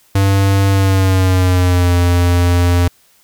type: tone with pitch glide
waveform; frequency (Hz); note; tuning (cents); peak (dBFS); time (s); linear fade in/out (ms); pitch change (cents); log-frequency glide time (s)
square; 98 to 87.81; G2 to F2; 0 to +10; -10; 0.15-2.88; 5; -190; 0.7-1.95
effects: white hiss -52 dBFS RMS until 3.23 s